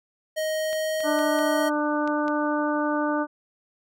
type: tone with pitch glide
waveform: square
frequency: 626 to 630.7 Hz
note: D#5 to D#5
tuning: +10 to +23 cents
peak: -25 dBFS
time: 0.36-1.7 s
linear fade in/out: 20 ms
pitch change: +13 cents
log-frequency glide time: 0.54-1.42 s
type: clicks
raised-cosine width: 0.2 ms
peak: -22 dBFS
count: 6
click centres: 0.73 / 1.005 / 1.19 / 1.389 / 2.076 / 2.281 s
type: harmonic tone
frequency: 298 Hz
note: D4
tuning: 25 cents sharp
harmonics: 1 / 2 / 3 / 4 / 5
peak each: -25 / -28 / -30 / -31 / -32 dBFS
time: 1.03-3.27 s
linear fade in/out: 50 ms
effects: none